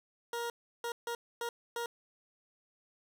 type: tone bursts at uneven times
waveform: 20% pulse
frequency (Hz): 471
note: A#4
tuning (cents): +18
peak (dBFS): -30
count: 5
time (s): 0.33-0.5 / 0.84-0.92 / 1.07-1.15 / 1.41-1.49 / 1.76-1.86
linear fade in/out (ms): 2
effects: none